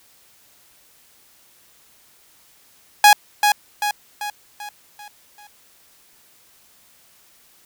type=tone with echo; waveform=sawtooth; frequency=830.6 Hz; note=G#5; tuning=in tune; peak=-3 dBFS; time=3.04-3.13 s; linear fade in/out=2 ms; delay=390 ms; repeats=6; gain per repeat=-6 dB; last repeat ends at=5.47 s; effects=white hiss -54 dBFS RMS until 7.65 s